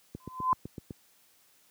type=click train; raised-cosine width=3 ms; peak=-25 dBFS; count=7; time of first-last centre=0.15-0.908 s; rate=7.92 Hz
type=tone with exponential growth; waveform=sine; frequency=1024 Hz; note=C6; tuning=38 cents flat; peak=-19 dBFS; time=0.2-0.53 s; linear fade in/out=1 ms; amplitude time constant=70 ms
effects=white hiss -64 dBFS RMS until 1.7 s + high-pass 80 Hz 12 dB/octave